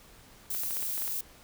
violet noise, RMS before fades -33 dBFS, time 0.5-1.21 s, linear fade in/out 5 ms
clicks, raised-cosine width 0.3 ms, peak -26 dBFS, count 8, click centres 0.547 / 0.635 / 0.708 / 0.769 / 0.826 / 0.978 / 1.021 / 1.078 s
effects pink hiss -55 dBFS RMS until 1.43 s

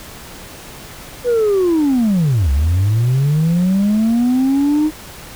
sine linear two-way sweep, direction down then up, 498 to 65.4 to 312 Hz, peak -9 dBFS, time 1.24-4.91 s, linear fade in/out 50 ms, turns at 2.51 s, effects tanh soft clip ceiling -10 dBFS + pink hiss -35 dBFS RMS until 5.35 s

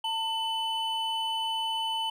triangle tone pair together, 897 / 3007 Hz, A5 / F#7, +33 / +27 cents, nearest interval octave + major sixth, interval 2094 cents, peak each -29 / -29 dBFS, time 0.04-2.1 s, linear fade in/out 5 ms, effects none

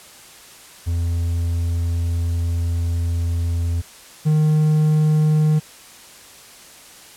triangle tone pair in turn, 85 / 153.79 Hz, F2 / D#3, -46 / -20 cents, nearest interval minor seventh, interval 1026 cents, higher second, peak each -16 / -11 dBFS, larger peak second, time 0.86-3.82 / 4.25-5.6 s, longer first, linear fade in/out 20 ms, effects white hiss -43 dBFS RMS until 7.16 s + low-pass 11000 Hz 12 dB/octave

